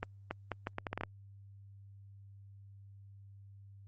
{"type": "accelerating click train", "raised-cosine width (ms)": 0.5, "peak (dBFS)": -21, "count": 10, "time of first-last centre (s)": [0.03, 1.035], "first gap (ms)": 280, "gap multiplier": 0.74, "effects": ["added 99 Hz sine -52 dBFS peak until 3.87 s", "Opus 32 kbps"]}